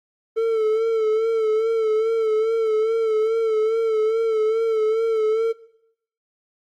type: tone with vibrato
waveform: triangle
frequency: 443.3 Hz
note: A4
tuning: 13 cents sharp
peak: -15 dBFS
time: 0.36-5.53 s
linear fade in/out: 20 ms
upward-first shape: sine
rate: 2.4 Hz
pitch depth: 46 cents each way
effects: noise-tail reverb RT60 0.7 s tail -18 dB re dry + Opus 24 kbps